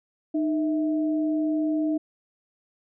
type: tone pair together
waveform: sine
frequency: 307.5 / 651.6 Hz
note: D#4 / E5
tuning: -20 / -20 cents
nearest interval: octave + minor second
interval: 1300 cents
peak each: -22 / -33 dBFS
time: 0.34-1.98 s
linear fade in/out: 10 ms
effects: none